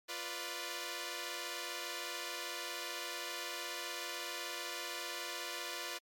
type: chord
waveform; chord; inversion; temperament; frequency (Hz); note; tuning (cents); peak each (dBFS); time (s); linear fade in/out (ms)
5% pulse; B diminished; second; equal; 349.2 / 493.9 / 587.3; F4 / B4 / D5; 0 / 0 / 0; -33 / -32 / -33; 0.08-5.99; 20
effects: MP3 64 kbps